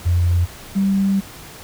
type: tone pair in turn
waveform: sine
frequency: 87.31 / 195.52 Hz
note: F2 / G3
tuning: 0 / -4 cents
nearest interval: octave + major second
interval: 1396 cents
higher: second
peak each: -13 / -14 dBFS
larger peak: first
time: 0.05-0.46 / 0.75-1.21 s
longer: second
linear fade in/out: 20 ms
effects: pink hiss -38 dBFS RMS until 1.63 s